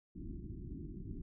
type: low-pass noise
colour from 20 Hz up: pink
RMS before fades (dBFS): -45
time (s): 0.15-1.22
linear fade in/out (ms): 10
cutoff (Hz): 370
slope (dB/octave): 96
effects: none